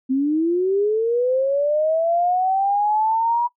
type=linear sweep; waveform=sine; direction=up; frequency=256 to 964 Hz; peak=-16 dBFS; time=0.09-3.48 s; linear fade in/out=20 ms; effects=noise-tail reverb RT60 0.1 s tail -20 dB re dry